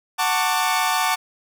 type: chord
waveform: sawtooth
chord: D major seventh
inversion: first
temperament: equal with one note detuned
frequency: 740 / 890.2 / 1108.7 / 1174.7 Hz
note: F#5 / A5 / C#6 / D6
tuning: 0 / +20 / 0 / 0 cents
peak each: -20 / -19 / -23 / -21 dBFS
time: 0.18-1.16 s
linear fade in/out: 20 ms
effects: none